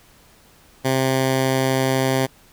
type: tone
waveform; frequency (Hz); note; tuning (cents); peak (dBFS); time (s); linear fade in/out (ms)
10% pulse; 132; C3; +16; -9; 0.84-2.27; 20
effects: pink hiss -52 dBFS RMS until 2.52 s